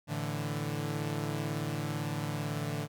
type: chord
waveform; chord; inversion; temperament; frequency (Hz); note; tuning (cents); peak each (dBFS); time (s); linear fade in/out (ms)
sawtooth; A suspended fourth; none; equal; 110 / 146.83 / 164.81; A2 / D3 / E3; 0 / 0 / 0; -34 / -31 / -35; 0.07-2.88; 50
effects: none